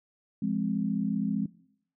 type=chord; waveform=sine; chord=F minor; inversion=none; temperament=equal with one note detuned; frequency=173.01 / 207.7 / 261.6 Hz; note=F3 / Ab3 / C4; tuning=-16 / 0 / 0 cents; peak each=-33 / -28 / -32 dBFS; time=0.42-1.46 s; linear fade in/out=5 ms; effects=noise-tail reverb RT60 0.7 s tail -20 dB re dry